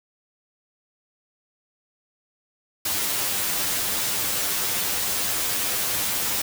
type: noise with comb filter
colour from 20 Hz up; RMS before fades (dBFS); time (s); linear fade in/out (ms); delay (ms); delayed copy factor
white; -25; 2.85-6.42; 5; 10; +0.6
effects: none